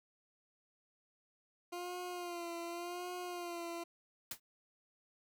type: tone with vibrato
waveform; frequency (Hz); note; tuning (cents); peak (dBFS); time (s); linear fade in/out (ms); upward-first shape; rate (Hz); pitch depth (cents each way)
20% pulse; 349.2; F4; 0; -36; 1.72-3.84; 10; sine; 0.88; 49
type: noise with exponential decay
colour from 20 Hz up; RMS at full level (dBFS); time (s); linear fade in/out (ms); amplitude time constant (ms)
white; -36; 4.31-4.4; 5; 18
effects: none